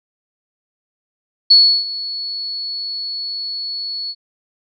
sine tone with ADSR envelope, 4398 Hz, C#8, 14 cents flat, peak -4 dBFS, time 1.5-4.15 s, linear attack 11 ms, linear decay 330 ms, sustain -18 dB, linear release 51 ms, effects none

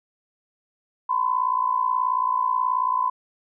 sine tone with amplitude modulation, 1014 Hz, B5, 45 cents sharp, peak -16 dBFS, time 1.09-3.1 s, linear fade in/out 10 ms, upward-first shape sine, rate 58.5 Hz, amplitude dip 80%, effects none

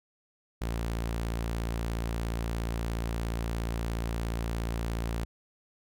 sawtooth tone, 57 Hz, A#1, 38 cents flat, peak -26 dBFS, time 0.61-5.25 s, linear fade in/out 10 ms, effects none

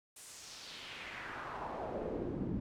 brown noise with band-pass filter sweep, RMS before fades -42 dBFS, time 0.16-2.6 s, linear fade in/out 5 ms, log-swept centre 9700 to 210 Hz, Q 2, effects none

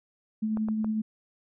sine tone with tremolo, 217.3 Hz, A3, 21 cents flat, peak -24 dBFS, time 0.42-1.02 s, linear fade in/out 10 ms, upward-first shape triangle, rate 11 Hz, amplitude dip 35%
clicks, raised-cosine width 1 ms, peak -24 dBFS, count 3, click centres 0.572 / 0.686 / 0.845 s
effects none

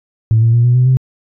sine tone with pitch steps, 111.4 / 114.86 / 118.43 / 122.12 / 125.91 / 129.83 Hz, A2 / A#2 / A#2 / B2 / B2 / C3, +22 / -25 / +28 / -19 / +34 / -13 cents, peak -6 dBFS, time 0.31-0.97 s, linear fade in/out 0 ms, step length 110 ms, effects tanh soft clip ceiling -3 dBFS

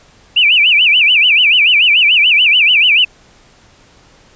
sine tone with vibrato, 2637 Hz, E7, in tune, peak -6 dBFS, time 0.36-3.05 s, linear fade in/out 10 ms, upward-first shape sine, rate 6.9 Hz, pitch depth 240 cents each way, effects pink hiss -46 dBFS RMS until 4.35 s + resampled to 16000 Hz

